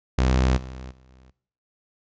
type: tone with level steps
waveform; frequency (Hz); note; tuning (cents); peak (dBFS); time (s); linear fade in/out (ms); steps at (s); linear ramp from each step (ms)
sawtooth; 64.1; C2; -35; -14 / -32 / -49 / -47; 0.18-1.31; 5; 0.56 / 0.9 / 1.08; 20
effects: noise-tail reverb RT60 0.6 s tail -19 dB re dry + resampled to 16000 Hz